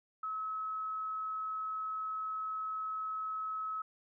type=tone; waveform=sine; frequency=1288 Hz; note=E6; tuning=41 cents flat; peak=-35 dBFS; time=0.23-3.82 s; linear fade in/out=5 ms; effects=none